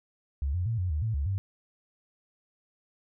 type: tone with pitch steps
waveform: sine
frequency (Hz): 69.5 / 89.2 / 114.5 / 90.8 / 75.8 / 111 / 70.6 / 97.2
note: C#2 / F2 / A#2 / F#2 / D#2 / A2 / C#2 / G2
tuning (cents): +5 / +37 / -31 / -32 / -45 / +16 / +32 / -14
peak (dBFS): -26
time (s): 0.42-1.38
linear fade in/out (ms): 0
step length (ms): 120
effects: none